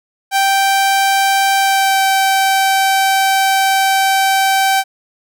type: tone with pitch glide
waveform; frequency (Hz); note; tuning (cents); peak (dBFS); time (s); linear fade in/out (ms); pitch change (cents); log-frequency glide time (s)
sawtooth; 782 to 774.4; G5 to G5; -4 to -21; -7; 0.31-4.84; 50; -17; 1.58-2.03
effects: none